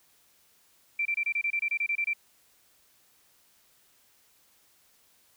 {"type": "tone bursts", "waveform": "sine", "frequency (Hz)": 2349, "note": "D7", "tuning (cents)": 0, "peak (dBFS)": -25, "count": 13, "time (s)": [0.99, 2.134], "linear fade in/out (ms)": 5, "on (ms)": 64, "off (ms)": 26, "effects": ["white hiss -64 dBFS RMS until 5.36 s"]}